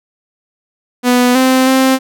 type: tone with pitch steps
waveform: sawtooth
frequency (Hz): 247.2 / 259.6 / 263.1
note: B3 / C4 / C4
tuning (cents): +2 / -13 / +10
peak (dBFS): -4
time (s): 1.03-1.99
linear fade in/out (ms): 50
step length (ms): 320
effects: none